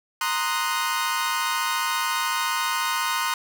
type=chord; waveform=sawtooth; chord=C half-diminished seventh; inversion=third; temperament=equal; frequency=932.3 / 1046.5 / 1244.5 / 1480 Hz; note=Bb5 / C6 / Eb6 / Gb6; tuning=0 / 0 / 0 / 0 cents; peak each=-25 / -24 / -25 / -26 dBFS; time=0.21-3.34 s; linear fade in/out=2 ms; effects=none